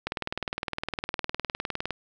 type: click train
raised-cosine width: 0.3 ms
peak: -13 dBFS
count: 37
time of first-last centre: 0.07-1.907 s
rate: 19.6 Hz
effects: none